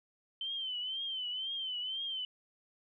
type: tone with vibrato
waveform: sine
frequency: 3083 Hz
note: G7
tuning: 29 cents flat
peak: -35 dBFS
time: 0.41-2.25 s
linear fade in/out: 2 ms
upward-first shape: triangle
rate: 2 Hz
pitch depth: 100 cents each way
effects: none